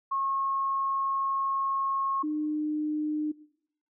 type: tone pair in turn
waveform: sine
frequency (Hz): 1087 / 303.5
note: C#6 / D#4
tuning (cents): -34 / -43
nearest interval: octave + minor seventh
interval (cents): 2209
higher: first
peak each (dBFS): -26 / -27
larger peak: first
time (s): 0.11-2.23 / 2.23-3.32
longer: first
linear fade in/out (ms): 10
effects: noise-tail reverb RT60 0.7 s tail -19 dB re dry